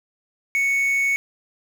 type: tone with quantisation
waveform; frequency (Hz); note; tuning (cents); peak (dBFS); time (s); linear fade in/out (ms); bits
triangle; 2217; C#7; 0; -16; 0.55-1.16; 0; 6
effects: none